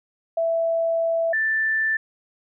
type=tone pair in turn; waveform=sine; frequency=662 / 1767.3 Hz; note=E5 / A6; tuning=+7 / +7 cents; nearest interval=octave + perfect fourth; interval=1700 cents; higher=second; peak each=-19 dBFS; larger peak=neither; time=0.37-1.33 / 1.33-1.97 s; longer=first; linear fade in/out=5 ms; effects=none